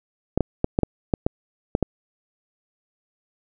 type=clicks; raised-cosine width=2 ms; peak=-5 dBFS; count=9; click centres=0.376 / 0.407 / 0.644 / 0.789 / 0.833 / 1.138 / 1.265 / 1.751 / 1.827 s; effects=none